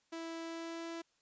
sawtooth tone with pitch glide, 329.6 to 332.9 Hz, E4 to E4, 0 to +17 cents, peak -37 dBFS, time 0.12-1.02 s, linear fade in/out 10 ms, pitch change +17 cents, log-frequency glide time 0.4-0.88 s, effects white hiss -75 dBFS RMS until 1.21 s + resampled to 16000 Hz

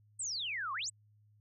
sine exponential two-way sweep, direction down then up, 8660 to 1039 to 8660 Hz, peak -35 dBFS, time 0.19-0.9 s, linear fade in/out 10 ms, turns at 0.73 s, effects added 105 Hz sine -63 dBFS peak until 1.4 s

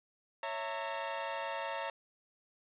sawtooth chord, A# diminished, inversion first, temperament equal with one note detuned, 554.4 / 659.3 / 913.7 Hz, C#5 / E5 / A#5, 0 / 0 / -35 cents, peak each -37 / -38 / -35 dBFS, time 0.43-1.9 s, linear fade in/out 2 ms, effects resampled to 8000 Hz + 10-bit

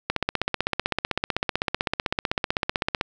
click train, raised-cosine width 0.3 ms, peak -6 dBFS, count 47, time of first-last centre 0.1-3.011 s, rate 15.8 Hz, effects none

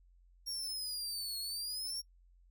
sawtooth exponential two-way sweep, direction down then up, 5588 to 4299 to 5588 Hz, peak -35 dBFS, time 0.46-2.02 s, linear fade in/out 20 ms, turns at 1.39 s, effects noise-tail reverb RT60 0.1 s tail -26 dB re dry + added 44 Hz sine -61 dBFS peak until 2.5 s

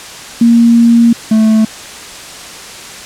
sine / triangle tone pair in turn, 233.6 / 219 Hz, A#3 / A3, +4 / -8 cents, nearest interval minor second, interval 112 cents, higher first, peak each -3 dBFS, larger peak neither, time 0.41-1.13 / 1.31-1.65 s, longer first, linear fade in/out 5 ms, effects white hiss -28 dBFS RMS until 3.05 s + low-pass 8000 Hz 12 dB/octave

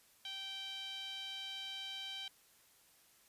sawtooth tone with band-pass filter, 779 Hz, G5, 11 cents flat, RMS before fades -45 dBFS, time 0.25-2.28 s, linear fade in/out 2 ms, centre 3400 Hz, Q 8, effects white hiss -67 dBFS RMS until 3.28 s + resampled to 32000 Hz

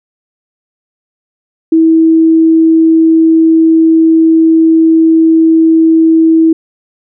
sine tone, 323.9 Hz, E4, 30 cents flat, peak -3 dBFS, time 1.72-6.53 s, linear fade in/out 5 ms, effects none

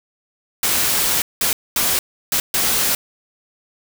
white noise bursts at uneven times, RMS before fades -18 dBFS, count 5, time 0.63-1.22 / 1.41-1.53 / 1.76-1.99 / 2.32-2.4 / 2.54-2.95 s, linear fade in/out 2 ms, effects none

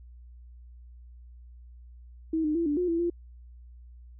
sine tone with pitch steps, 321.3 / 304.1 / 336.4 / 292.5 / 358.3 / 334.3 / 344.7 Hz, E4 / D#4 / E4 / D4 / F4 / E4 / F4, -44 / -40 / +35 / -7 / +44 / +24 / -23 cents, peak -24 dBFS, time 2.33-3.1 s, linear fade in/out 5 ms, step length 110 ms, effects added 60 Hz sine -46 dBFS peak until 4.19 s

